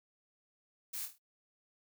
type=noise with echo; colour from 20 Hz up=blue; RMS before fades=-41 dBFS; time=0.93-1.06 s; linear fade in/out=10 ms; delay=25 ms; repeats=5; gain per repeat=-6 dB; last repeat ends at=1.185 s; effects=noise-tail reverb RT60 0.1 s tail -21 dB re dry